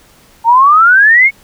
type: exponential sweep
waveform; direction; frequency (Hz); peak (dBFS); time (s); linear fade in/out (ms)
sine; up; 893 to 2235; -3; 0.44-1.31; 50
effects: pink hiss -45 dBFS RMS until 1.43 s